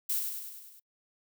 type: noise with echo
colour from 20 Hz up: violet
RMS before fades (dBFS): -30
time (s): 0.09-0.2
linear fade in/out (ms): 10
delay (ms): 100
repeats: 6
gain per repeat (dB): -4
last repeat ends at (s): 0.8
effects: noise-tail reverb RT60 0.1 s tail -26 dB re dry